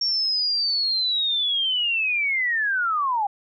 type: linear sweep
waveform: sine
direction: down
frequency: 5530 to 784 Hz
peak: -20 dBFS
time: 0.01-3.27 s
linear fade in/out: 5 ms
effects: none